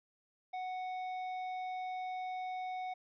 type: tone with tanh clipping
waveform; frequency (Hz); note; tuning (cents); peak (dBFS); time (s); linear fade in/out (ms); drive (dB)
sine; 740; F#5; 0; -39; 0.53-2.94; 10; 10
effects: resampled to 11025 Hz